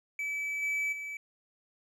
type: tone with level steps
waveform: triangle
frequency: 2300 Hz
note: D7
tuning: 37 cents flat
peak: -30 / -27 / -35 dBFS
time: 0.19-1.17 s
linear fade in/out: 2 ms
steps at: 0.62 / 0.92 s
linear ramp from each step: 10 ms
effects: none